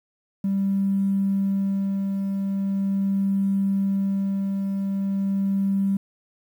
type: tone with tremolo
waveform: triangle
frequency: 196 Hz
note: G3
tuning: in tune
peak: -15 dBFS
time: 0.44-5.97 s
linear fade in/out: 5 ms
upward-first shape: sine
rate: 0.41 Hz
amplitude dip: 45%
effects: tanh soft clip ceiling -17 dBFS + 9-bit